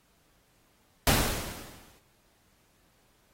pink noise with exponential decay, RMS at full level -22 dBFS, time 1.07-1.99 s, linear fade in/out 1 ms, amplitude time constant 200 ms, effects pink hiss -67 dBFS RMS until 3.33 s + AAC 48 kbps

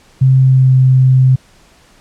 sine tone with pitch glide, 131.7 to 130.11 Hz, C3 to C3, +12 to -9 cents, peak -5 dBFS, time 0.21-1.36 s, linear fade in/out 10 ms, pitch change -21 cents, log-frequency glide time 0.38-0.76 s, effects pink hiss -47 dBFS RMS until 2 s + low-pass 9000 Hz 12 dB/octave

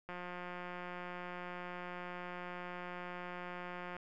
click train, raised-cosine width 0.5 ms, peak -30 dBFS, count 691, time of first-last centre 0.09-3.966 s, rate 178 Hz, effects none

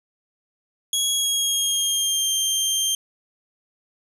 20% pulse tone with pitch glide, 3322 to 3170 Hz, G#7 to G7, 0 to +19 cents, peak -14 dBFS, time 0.93-2.95 s, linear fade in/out 2 ms, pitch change -81 cents, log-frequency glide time 1.12-2.32 s, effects none

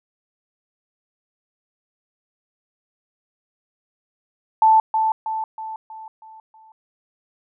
sine tone with echo, 880 Hz, A5, in tune, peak -10 dBFS, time 4.62-4.8 s, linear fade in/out 2 ms, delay 320 ms, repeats 6, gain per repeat -6 dB, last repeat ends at 6.72 s, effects none

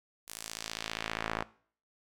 sawtooth tone with band-pass filter sweep, 55 Hz, A1, in tune, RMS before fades -39 dBFS, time 0.27-1.44 s, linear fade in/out 20 ms, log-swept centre 11000 to 1200 Hz, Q 0.95, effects noise-tail reverb RT60 0.5 s tail -20 dB re dry

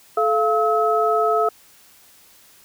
sine tone cluster, 433.8 / 690 / 1289 Hz, A4 / F5 / E6, -25 / -21 / -39 cents, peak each -20 dBFS, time 0.17-1.49 s, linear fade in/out 5 ms, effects white hiss -51 dBFS RMS until 2.64 s

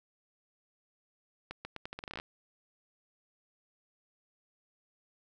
accelerating click train, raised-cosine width 0.3 ms, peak -24 dBFS, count 14, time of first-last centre 1.51-2.199 s, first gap 140 ms, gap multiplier 0.81, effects none

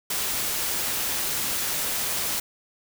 white noise, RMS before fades -27 dBFS, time 0.1-2.4 s, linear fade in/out 5 ms, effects none

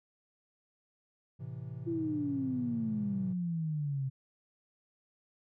triangle chord, A minor, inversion none, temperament equal, 110 / 130.81 / 164.81 Hz, A2 / C3 / E3, 0 / 0 / 0 cents, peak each -42 / -40 / -44 dBFS, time 1.39-3.34 s, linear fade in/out 20 ms
sine exponential sweep, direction down, 341.3 to 131 Hz, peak -31 dBFS, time 1.86-4.1 s, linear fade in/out 20 ms
effects none

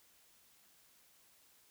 silence, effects white hiss -67 dBFS RMS until 1.7 s

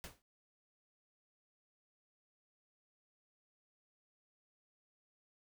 pink noise with exponential decay, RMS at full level -44 dBFS, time 0.04-0.22 s, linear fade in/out 0 ms, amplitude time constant 38 ms, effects none

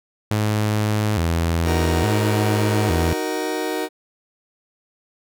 sawtooth tone with vibrato, 94.2 Hz, F#2, 32 cents sharp, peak -14 dBFS, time 0.31-3.13 s, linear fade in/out 0 ms, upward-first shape square, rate 0.58 Hz, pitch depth 210 cents each way
30% pulse chord, D# minor, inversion none, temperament just, 311.1 / 373.4 / 466.7 Hz, D#4 / F#4 / A#4, 0 / +16 / +2 cents, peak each -24 dBFS, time 1.64-3.89 s, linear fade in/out 50 ms
effects none

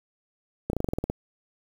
slowing click train, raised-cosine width 2 ms, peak -13 dBFS, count 10, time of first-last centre 0.7-1.1 s, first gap 32 ms, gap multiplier 1.08, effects 7-bit

